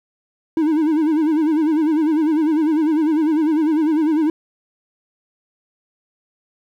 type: tone with vibrato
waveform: triangle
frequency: 311.1 Hz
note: D#4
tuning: in tune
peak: -12 dBFS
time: 0.57-4.3 s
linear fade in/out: 2 ms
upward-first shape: sine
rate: 10 Hz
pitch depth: 97 cents each way
effects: 9-bit